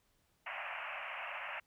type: band-pass noise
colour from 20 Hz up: white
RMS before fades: -43 dBFS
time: 0.46-1.6 s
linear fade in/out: 5 ms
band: 570 to 2800 Hz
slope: 96 dB/octave
effects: pink hiss -75 dBFS RMS until 1.66 s